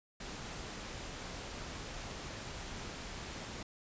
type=noise; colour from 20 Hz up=pink; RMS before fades=-44 dBFS; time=0.2-3.63 s; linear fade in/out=5 ms; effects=resampled to 16000 Hz